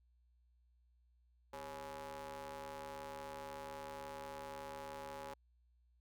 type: ring-modulated tone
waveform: sawtooth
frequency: 146.83 Hz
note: D3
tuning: in tune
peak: -39 dBFS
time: 1.53-5.34 s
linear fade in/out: 5 ms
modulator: 696 Hz
effects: added 60 Hz sine -69 dBFS peak until 6 s